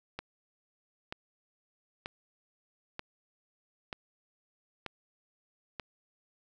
click train, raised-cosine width 0.3 ms, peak -21 dBFS, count 7, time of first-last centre 0.19-5.797 s, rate 1.07 Hz, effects none

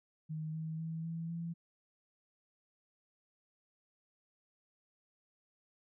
sine tone with pitch steps, 156.4 / 159.23 / 162.1 / 165.03 / 168.01 Hz, D#3 / D#3 / E3 / E3 / E3, +9 / +40 / -29 / +2 / +33 cents, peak -37 dBFS, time 0.29-1.54 s, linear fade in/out 20 ms, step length 250 ms, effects none

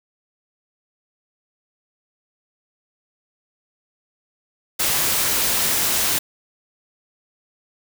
white noise, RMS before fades -20 dBFS, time 4.79-6.19 s, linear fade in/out 10 ms, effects none

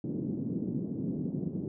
pink band-pass noise, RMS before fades -34 dBFS, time 0.04-1.68 s, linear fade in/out 2 ms, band 150 to 320 Hz, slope 24 dB/octave, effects none

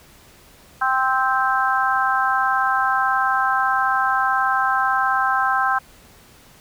harmonic tone, 261.6 Hz, C4, in tune, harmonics 3 / 4 / 5 / 6, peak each -22 / -22 / -22 / -22 dBFS, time 0.81-5.79 s, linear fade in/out 10 ms, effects pink hiss -49 dBFS RMS until 6.6 s

